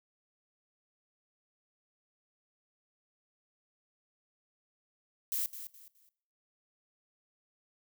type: noise with echo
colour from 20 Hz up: violet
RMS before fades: -33 dBFS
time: 5.32-5.46 s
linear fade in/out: 0 ms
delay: 210 ms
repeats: 3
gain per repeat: -11 dB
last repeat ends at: 6.09 s
effects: noise-tail reverb RT60 0.6 s tail -20 dB re dry